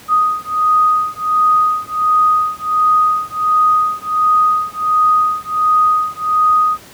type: beating tone pair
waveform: sine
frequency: 1244.5 / 1245.9 Hz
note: D#6 / D#6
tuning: 0 / +2 cents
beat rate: 1.4 Hz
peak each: -14 dBFS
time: 0.08-6.78 s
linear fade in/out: 50 ms
effects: pink hiss -39 dBFS RMS until 6.93 s + high-pass 80 Hz 12 dB/octave